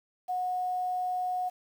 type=tone; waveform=sine; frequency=730 Hz; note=F#5; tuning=24 cents flat; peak=-28 dBFS; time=0.28-1.5 s; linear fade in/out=20 ms; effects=9-bit